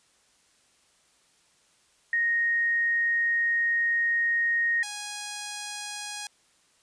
sine / 5% pulse tone pair in turn, 1864.7 / 828.2 Hz, A#6 / G#5, 0 / -5 cents, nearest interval octave + major second, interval 1405 cents, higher first, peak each -22 dBFS, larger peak neither, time 2.13-4.83 / 4.83-6.27 s, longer first, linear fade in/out 2 ms, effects white hiss -64 dBFS RMS until 6.82 s + resampled to 22050 Hz

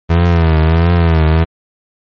30% pulse tone with vibrato, 82.41 Hz, E2, in tune, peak -5 dBFS, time 0.09-1.45 s, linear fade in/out 20 ms, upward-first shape triangle, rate 1.5 Hz, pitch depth 100 cents each way, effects low-pass 3000 Hz 12 dB/octave + MP3 32 kbps

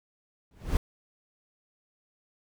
brown noise with exponential growth, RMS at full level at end -22 dBFS, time 0.51-0.77 s, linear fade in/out 2 ms, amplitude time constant 56 ms, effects none

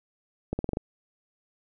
accelerating click train, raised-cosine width 2 ms, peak -15 dBFS, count 6, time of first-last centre 0.53-0.771 s, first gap 60 ms, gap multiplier 0.89, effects none

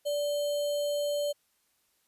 sine tone with sample-and-hold, 582 Hz, D5, 16 cents flat, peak -27 dBFS, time 0.05-1.33 s, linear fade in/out 20 ms, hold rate 3675 Hz, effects white hiss -72 dBFS RMS until 2.07 s + resampled to 32000 Hz

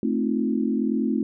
sine chord, F dominant seventh, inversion first, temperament equal, 220 / 261.6 / 311.1 / 349.2 Hz, A3 / C4 / Eb4 / F4, 0 / 0 / 0 / 0 cents, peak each -24 / -25 / -29 / -30 dBFS, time 0.03-1.23 s, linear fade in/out 2 ms, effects none

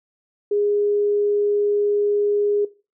sine tone, 411.7 Hz, G#4, 15 cents flat, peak -17 dBFS, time 0.51-2.65 s, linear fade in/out 5 ms, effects noise-tail reverb RT60 0.3 s tail -17 dB re dry

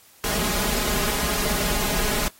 pink noise with comb filter, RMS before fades -24 dBFS, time 0.24-2.28 s, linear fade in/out 0 ms, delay 4.8 ms, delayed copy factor +0.9, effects white hiss -53 dBFS RMS until 2.39 s + AAC 48 kbps

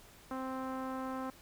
sawtooth tone with low-pass filter, 261.5 Hz, C4, 1 cent flat, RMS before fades -39 dBFS, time 0.31-1.3 s, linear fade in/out 2 ms, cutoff 1200 Hz, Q 2.4, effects pink hiss -58 dBFS RMS until 1.41 s

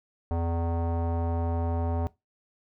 square tone with low-pass filter, 84 Hz, E2, 33 cents sharp, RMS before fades -28 dBFS, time 0.31-2.07 s, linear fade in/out 0 ms, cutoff 780 Hz, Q 2.4, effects noise-tail reverb RT60 0.2 s tail -20 dB re dry

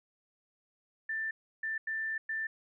sine tone bursts at uneven times, 1776 Hz, A6, 16 cents sharp, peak -32 dBFS, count 4, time 1.09-1.31 / 1.63-1.78 / 1.87-2.18 / 2.29-2.47 s, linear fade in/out 5 ms, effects none

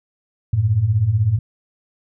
sine beating tone pair, 94.9 / 110.9 Hz, F#2 / A2, +44 / +14 cents, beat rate 16 Hz, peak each -20 / -15 dBFS, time 0.53-1.39 s, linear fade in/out 5 ms, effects none

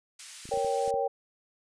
white high-pass noise, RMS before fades -43 dBFS, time 0.19-0.91 s, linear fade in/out 5 ms, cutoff 1800 Hz, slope 12 dB/octave
clicks, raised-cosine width 3 ms, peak -33 dBFS, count 7, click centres 0.455 / 0.491 / 0.539 / 0.574 / 0.647 / 0.878 / 0.941 s
sine chord, G diminished, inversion first, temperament equal, 466.2 / 554.4 / 784 Hz, Bb4 / Db5 / G5, 0 / 0 / 0 cents, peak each -30 dBFS, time 0.51-1.08 s, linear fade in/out 10 ms
effects resampled to 22050 Hz

